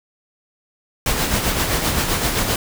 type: noise with tremolo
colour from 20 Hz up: pink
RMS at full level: -18 dBFS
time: 1.06-2.56 s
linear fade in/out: 2 ms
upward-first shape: sine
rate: 7.7 Hz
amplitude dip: 45%
effects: none